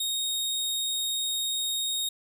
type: tone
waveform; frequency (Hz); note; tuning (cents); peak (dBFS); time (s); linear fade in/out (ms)
sawtooth; 3729; A#7; 0; -24; 0-2.09; 5
effects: none